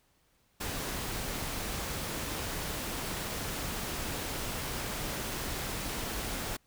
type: noise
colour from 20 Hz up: pink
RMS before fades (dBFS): -36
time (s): 0.6-6.57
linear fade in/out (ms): 10
effects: pink hiss -70 dBFS RMS until 6.66 s